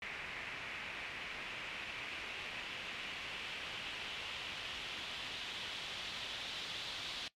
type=noise with low-pass filter sweep; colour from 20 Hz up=white; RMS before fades=-44 dBFS; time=0.02-7.28 s; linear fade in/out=2 ms; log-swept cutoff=2300 to 3600 Hz; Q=2.8; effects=noise-tail reverb RT60 0.1 s tail -18 dB re dry + MP3 96 kbps